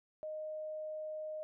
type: tone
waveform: sine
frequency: 619 Hz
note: D#5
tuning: 9 cents flat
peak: -39 dBFS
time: 0.23-1.43 s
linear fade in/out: 0 ms
effects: none